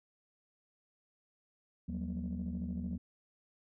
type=tone cluster; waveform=sine; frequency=79.1 / 179 / 192.3 / 237 Hz; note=D#2 / F3 / G3 / A#3; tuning=+29 / +43 / -33 / +29 cents; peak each=-40 / -40 / -40 / -40 dBFS; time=1.88-2.98 s; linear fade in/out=10 ms; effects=tanh soft clip ceiling -30 dBFS